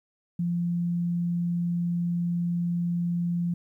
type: tone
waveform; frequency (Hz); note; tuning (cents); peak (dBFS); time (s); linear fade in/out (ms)
sine; 172.9; F3; -17; -24; 0.39-3.54; 5
effects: 11-bit